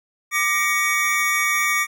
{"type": "tone cluster", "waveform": "square", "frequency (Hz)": [1186, 1889, 2251], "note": ["D6", "A#6", "C#7"], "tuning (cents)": [17, 22, 26], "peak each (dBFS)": [-25, -25, -21], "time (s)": [0.31, 1.87], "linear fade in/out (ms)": 50, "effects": []}